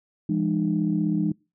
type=tone cluster; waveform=sine; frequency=167.9 / 203.9 / 304.2 Hz; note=E3 / G#3 / D#4; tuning=+32 / -32 / -39 cents; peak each=-25 dBFS; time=0.29-1.32 s; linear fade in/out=5 ms; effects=noise-tail reverb RT60 0.3 s tail -26 dB re dry + tanh soft clip ceiling -11 dBFS